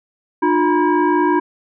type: tone with frequency modulation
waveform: sine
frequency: 301.5 Hz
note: D4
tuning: 46 cents sharp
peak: -12 dBFS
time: 0.42-1.4 s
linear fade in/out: 10 ms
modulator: 658 Hz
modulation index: 1.4
effects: none